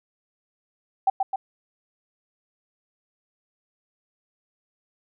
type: tone with echo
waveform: sine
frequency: 774 Hz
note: G5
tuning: 22 cents flat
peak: -15 dBFS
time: 1.07-1.1 s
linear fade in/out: 5 ms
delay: 130 ms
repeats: 2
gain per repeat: -4 dB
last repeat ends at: 1.36 s
effects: none